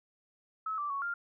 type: tone with pitch steps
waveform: sine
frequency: 1293 / 1169 / 1112 / 1398 Hz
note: E6 / D6 / C#6 / F6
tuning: -34 / -8 / +5 / +1 cents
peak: -32 dBFS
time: 0.66-1.14 s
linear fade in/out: 5 ms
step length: 120 ms
effects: none